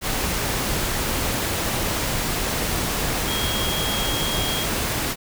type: tone in noise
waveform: sine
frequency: 3265 Hz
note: G#7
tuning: 30 cents flat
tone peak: -27 dBFS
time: 3.26-4.67 s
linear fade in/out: 50 ms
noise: pink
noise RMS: -24 dBFS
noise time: 0.01-5.16 s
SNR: -6 dB
effects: none